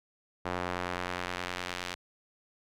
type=tone with band-pass filter sweep; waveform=sawtooth; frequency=89.6 Hz; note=F2; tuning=45 cents sharp; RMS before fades=-36 dBFS; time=0.45-1.95 s; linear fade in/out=10 ms; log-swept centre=1000 to 3200 Hz; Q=0.73; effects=none